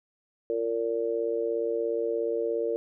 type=tone with amplitude modulation; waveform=sine; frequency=460.6 Hz; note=A#4; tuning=21 cents flat; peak=-21 dBFS; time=0.5-2.76 s; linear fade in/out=0 ms; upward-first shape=sine; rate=117 Hz; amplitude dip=100%; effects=none